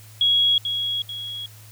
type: tone with echo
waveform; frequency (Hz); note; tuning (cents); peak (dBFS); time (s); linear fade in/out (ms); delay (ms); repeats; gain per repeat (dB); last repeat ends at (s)
sine; 3322; G#7; 0; -15; 0.21-0.58; 2; 440; 2; -7; 1.46
effects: added 107 Hz sine -44 dBFS peak until 1.71 s + white hiss -49 dBFS RMS until 1.71 s